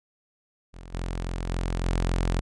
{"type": "tone with level steps", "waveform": "sawtooth", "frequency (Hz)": 43.65, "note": "F1", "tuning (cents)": 0, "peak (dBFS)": [-37, -25, -22, -19], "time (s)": [0.73, 2.41], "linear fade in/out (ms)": 20, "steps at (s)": [0.93, 1.49, 1.84], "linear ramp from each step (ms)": 10, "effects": ["resampled to 22050 Hz"]}